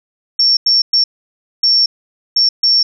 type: tone bursts at uneven times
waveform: sine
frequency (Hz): 5460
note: F8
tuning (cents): -40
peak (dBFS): -8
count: 6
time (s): 0.39-0.57 / 0.66-0.82 / 0.93-1.04 / 1.63-1.86 / 2.36-2.49 / 2.63-2.83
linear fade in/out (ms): 5
effects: none